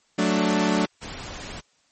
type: chord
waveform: sawtooth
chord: D major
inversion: first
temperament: equal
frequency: 185 / 220 / 293.7 Hz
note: F#3 / A3 / D4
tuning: 0 / 0 / 0 cents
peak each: -20 dBFS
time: 0.18-0.86 s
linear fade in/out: 10 ms
type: noise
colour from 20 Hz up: pink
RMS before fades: -36 dBFS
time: 1.01-1.61 s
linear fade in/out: 20 ms
effects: white hiss -64 dBFS RMS until 1.91 s + MP3 32 kbps